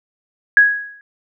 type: tone with exponential decay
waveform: sine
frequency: 1661.2 Hz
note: G#6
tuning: in tune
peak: -3 dBFS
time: 0.57-1.01 s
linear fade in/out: 1 ms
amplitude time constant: 94 ms
effects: none